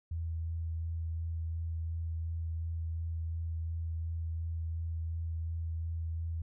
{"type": "tone with vibrato", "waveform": "sine", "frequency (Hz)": 82.1, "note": "E2", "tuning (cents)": -6, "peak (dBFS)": -33, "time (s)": [0.11, 6.42], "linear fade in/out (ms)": 5, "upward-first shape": "sine", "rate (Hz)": 2.8, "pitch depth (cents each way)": 13, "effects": []}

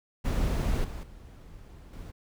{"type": "noise with level steps", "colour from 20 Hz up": "brown", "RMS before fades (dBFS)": [-27, -37, -48, -42], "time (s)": [0.24, 2.12], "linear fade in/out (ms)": 20, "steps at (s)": [0.84, 1.03, 1.93], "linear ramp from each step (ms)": 5, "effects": []}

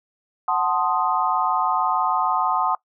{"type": "chord", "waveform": "sine", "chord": "F# diminished seventh", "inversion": "none", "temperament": "equal", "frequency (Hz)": [740, 880, 1046.5, 1244.5], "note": ["F#5", "A5", "C6", "Eb6"], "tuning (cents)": [0, 0, 0, 0], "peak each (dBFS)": -24, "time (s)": [0.48, 2.75], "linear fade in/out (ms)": 2, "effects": ["noise-tail reverb RT60 0.1 s tail -21 dB re dry"]}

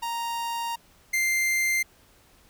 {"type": "tone pair in turn", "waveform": "45% pulse", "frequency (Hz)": [932.3, 2093], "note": ["A#5", "C7"], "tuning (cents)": [0, 0], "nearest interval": "octave + major second", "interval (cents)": 1400, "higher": "second", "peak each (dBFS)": [-28, -22], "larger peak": "second", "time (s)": [[0.02, 0.76], [1.13, 1.83]], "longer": "first", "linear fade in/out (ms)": 10, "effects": ["pink hiss -58 dBFS RMS until 2.49 s"]}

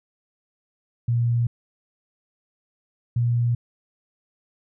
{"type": "tone pair in turn", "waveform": "sine", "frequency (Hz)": [118.6, 119.36], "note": ["A#2", "A#2"], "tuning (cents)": [30, 41], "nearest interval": "unison", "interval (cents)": 11, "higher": "second", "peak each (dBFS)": [-18, -18], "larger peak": "neither", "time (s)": [[1.08, 1.47], [3.16, 3.55]], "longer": "neither", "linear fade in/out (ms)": 5, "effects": []}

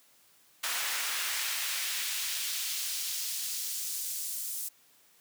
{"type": "noise with high-pass filter sweep", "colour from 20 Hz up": "pink", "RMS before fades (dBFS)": -34, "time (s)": [0.63, 4.69], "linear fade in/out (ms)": 10, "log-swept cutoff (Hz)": [1300, 8700], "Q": 0.87, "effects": ["white hiss -63 dBFS RMS until 5.2 s", "high-pass 100 Hz 12 dB/octave"]}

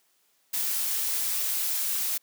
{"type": "noise", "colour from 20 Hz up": "blue", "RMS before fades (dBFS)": -28, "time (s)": [0.53, 2.18], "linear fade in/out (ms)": 10, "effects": ["white hiss -68 dBFS RMS until 2.22 s", "high-pass 200 Hz 12 dB/octave"]}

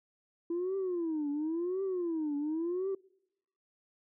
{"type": "tone with vibrato", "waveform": "sine", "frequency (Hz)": 334.2, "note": "E4", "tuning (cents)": 24, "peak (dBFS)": -29, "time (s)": [0.5, 2.95], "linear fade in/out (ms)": 5, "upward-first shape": "triangle", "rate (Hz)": 0.94, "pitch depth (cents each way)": 280, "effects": ["noise-tail reverb RT60 0.9 s tail -26 dB re dry", "tanh soft clip ceiling -28 dBFS"]}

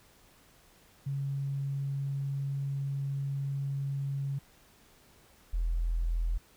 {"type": "tone pair in turn", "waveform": "sine", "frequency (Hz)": [138.59, 41.78], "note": ["C#3", "E1"], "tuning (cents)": [0, 24], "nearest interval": "octave + major sixth", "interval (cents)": 2076, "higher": "first", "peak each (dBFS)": [-30, -26], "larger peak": "second", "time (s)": [[1.06, 4.39], [5.53, 6.38]], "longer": "first", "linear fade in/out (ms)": 10, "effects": ["tanh soft clip ceiling -22 dBFS", "pink hiss -61 dBFS RMS until 6.56 s"]}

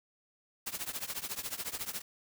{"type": "noise with tremolo", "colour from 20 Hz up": "white", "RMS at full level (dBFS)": -35, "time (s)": [0.66, 2.02], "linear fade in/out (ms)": 10, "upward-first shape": "triangle", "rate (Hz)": 14, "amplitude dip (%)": 95, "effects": []}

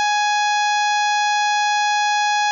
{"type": "harmonic tone with a mistuned harmonic", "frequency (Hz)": 833, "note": "G#5", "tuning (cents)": 5, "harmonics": [1, 2, 3, 4, 5, 6, 7, 8], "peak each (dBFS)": [-17, -23, -27, -29, -31, -33, -34, -35], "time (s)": [0, 2.51], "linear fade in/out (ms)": 0, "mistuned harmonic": 4, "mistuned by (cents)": 23, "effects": []}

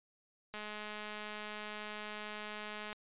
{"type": "click train", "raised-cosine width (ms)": 0.3, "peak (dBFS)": -28, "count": 505, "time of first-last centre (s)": [0.54, 2.929], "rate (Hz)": 211, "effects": ["resampled to 8000 Hz"]}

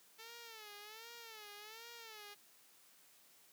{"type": "tone with vibrato", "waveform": "5% pulse", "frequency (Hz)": 440, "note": "A4", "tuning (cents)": 0, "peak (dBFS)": -40, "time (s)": [0.18, 2.35], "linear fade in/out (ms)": 20, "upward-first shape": "sine", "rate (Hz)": 1.3, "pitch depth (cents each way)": 120, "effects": ["white hiss -66 dBFS RMS until 3.52 s", "high-pass 150 Hz 12 dB/octave"]}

